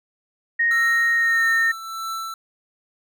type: tone with pitch glide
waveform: sine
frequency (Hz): 1864.7 to 1829.5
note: A#6 to A#6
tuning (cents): 0 to -33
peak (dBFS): -16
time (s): 0.59-1.72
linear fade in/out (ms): 10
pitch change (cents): -33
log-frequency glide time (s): 1.15-1.48
type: tone with tremolo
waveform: square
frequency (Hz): 1330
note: E6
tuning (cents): +15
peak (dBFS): -26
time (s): 0.71-2.34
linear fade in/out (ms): 2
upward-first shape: triangle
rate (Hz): 1.6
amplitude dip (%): 60
effects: none